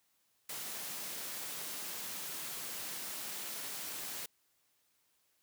white high-pass noise, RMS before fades -42 dBFS, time 0.49-4.26 s, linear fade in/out 5 ms, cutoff 120 Hz, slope 24 dB/octave, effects white hiss -75 dBFS RMS until 5.42 s + high-pass 60 Hz 12 dB/octave

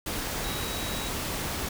sine tone in noise, 3849 Hz, B7, 45 cents flat, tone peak -39 dBFS, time 0.44-1.09 s, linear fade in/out 5 ms, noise pink, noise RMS -32 dBFS, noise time 0.06-1.69 s, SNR -10 dB, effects none

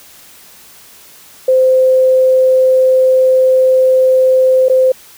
sine tone with dropouts, 518 Hz, C5, 17 cents flat, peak -6 dBFS, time 1.48-4.92 s, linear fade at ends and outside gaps 5 ms, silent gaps 4.685-4.697 s, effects white hiss -40 dBFS RMS until 5.17 s

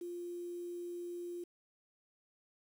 sine tone with quantisation, 349.2 Hz, F4, in tune, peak -40 dBFS, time 0.01-1.44 s, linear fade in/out 5 ms, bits 10, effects none

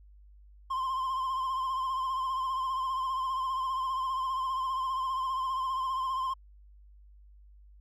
triangle tone with vibrato, 1048 Hz, C6, 2 cents sharp, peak -27 dBFS, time 0.7-6.34 s, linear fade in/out 10 ms, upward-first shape triangle, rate 15 Hz, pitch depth 56 cents each way, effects added 50 Hz sine -52 dBFS peak until 7.8 s

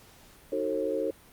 sine chord, D# diminished seventh, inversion none, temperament just, 311.1 / 373.4 / 448 / 537.6 Hz, D#4 / F#4 / A4 / C5, 0 / +16 / +31 / +47 cents, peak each -34 / -35 / -31 / -31 dBFS, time 0.52-1.11 s, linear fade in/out 5 ms, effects pink hiss -55 dBFS RMS until 1.32 s + Opus 48 kbps

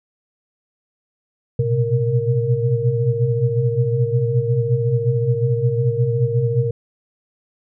sine tone cluster, 116.1 / 124.7 / 130.1 / 466 Hz, A#2 / B2 / C3 / A#4, -7 / +17 / -9 / -1 cents, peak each -21 dBFS, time 1.59-6.71 s, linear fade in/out 5 ms, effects none

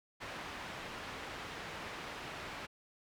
white low-pass noise, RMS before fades -45 dBFS, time 0.2-2.67 s, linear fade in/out 20 ms, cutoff 2200 Hz, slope 12 dB/octave, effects none

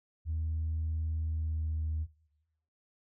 sine tone with pitch glide, 79.6 to 78.37 Hz, D#2 to D#2, +40 to +13 cents, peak -29 dBFS, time 0.25-2.07 s, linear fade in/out 50 ms, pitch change -27 cents, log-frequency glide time 1.18-1.85 s, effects noise-tail reverb RT60 1.0 s tail -22 dB re dry + tanh soft clip ceiling -27 dBFS

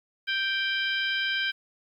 harmonic tone with a mistuned harmonic, 784 Hz, G5, in tune, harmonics 2 / 3 / 4 / 5 / 6, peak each -28 / -33 / -30 / -38 / -40 dBFS, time 0.27-1.52 s, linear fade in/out 20 ms, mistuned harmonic 6, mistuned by +77 cents, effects 10-bit

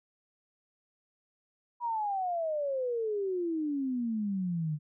sine exponential sweep, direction down, 975 to 146.83 Hz, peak -29 dBFS, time 1.8-4.79 s, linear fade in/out 50 ms, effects none

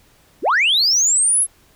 sine linear sweep, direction up, 205 to 11080 Hz, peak -11 dBFS, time 0.42-1.47 s, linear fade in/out 50 ms, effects tanh soft clip ceiling -10 dBFS + pink hiss -54 dBFS RMS until 1.75 s

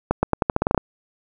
accelerating click train, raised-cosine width 1 ms, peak -3 dBFS, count 11, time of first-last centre 0.11-0.777 s, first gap 120 ms, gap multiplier 0.86, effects none

